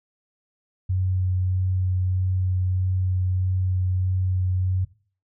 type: tone with vibrato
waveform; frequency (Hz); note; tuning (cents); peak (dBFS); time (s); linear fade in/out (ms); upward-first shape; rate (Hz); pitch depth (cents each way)
sine; 92.5; F#2; 0; -20; 0.89-4.85; 10; sine; 1.6; 10
effects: noise-tail reverb RT60 0.4 s tail -17 dB re dry